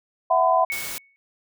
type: chord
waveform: sine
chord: E suspended second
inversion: none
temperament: equal with one note detuned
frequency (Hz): 659.3 / 740 / 1009.7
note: E5 / F#5 / B5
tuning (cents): 0 / 0 / +38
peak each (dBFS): -20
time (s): 0.3-0.65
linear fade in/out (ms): 10
type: tone with exponential decay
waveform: sine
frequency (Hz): 2217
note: C#7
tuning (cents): 0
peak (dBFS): -23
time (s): 0.7-1.16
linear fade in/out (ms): 0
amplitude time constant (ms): 100
type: noise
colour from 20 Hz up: white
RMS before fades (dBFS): -32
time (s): 0.72-0.98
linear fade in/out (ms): 0
effects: none